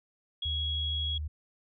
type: tone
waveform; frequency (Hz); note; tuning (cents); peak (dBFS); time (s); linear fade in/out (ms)
sine; 3322; G#7; 0; -31; 0.42-1.18; 5
type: tone with vibrato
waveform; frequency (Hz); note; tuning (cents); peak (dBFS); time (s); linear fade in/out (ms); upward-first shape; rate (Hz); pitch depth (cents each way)
sine; 75.8; D#2; -45; -32; 0.45-1.28; 10; triangle; 13; 17
effects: none